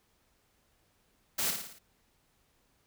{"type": "noise with echo", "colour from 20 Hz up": "white", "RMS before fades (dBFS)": -31, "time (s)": [1.38, 1.51], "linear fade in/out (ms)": 10, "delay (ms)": 56, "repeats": 5, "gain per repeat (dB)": -5, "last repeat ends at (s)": 1.79, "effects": ["pink hiss -71 dBFS RMS until 2.86 s"]}